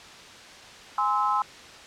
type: chord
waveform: sine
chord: Ab augmented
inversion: none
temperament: just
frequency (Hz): 830.6 / 1038.3 / 1297.8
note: Ab5 / C6 / E6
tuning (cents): 0 / -14 / -27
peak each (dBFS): -27 / -25 / -26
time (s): 0.98-1.42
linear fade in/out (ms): 2
effects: white hiss -45 dBFS RMS until 1.86 s + low-pass 5000 Hz 12 dB/octave